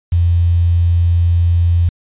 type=tone with quantisation; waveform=sine; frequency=86 Hz; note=F2; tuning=26 cents flat; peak=-9 dBFS; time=0.12-1.89 s; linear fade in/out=5 ms; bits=6; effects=resampled to 8000 Hz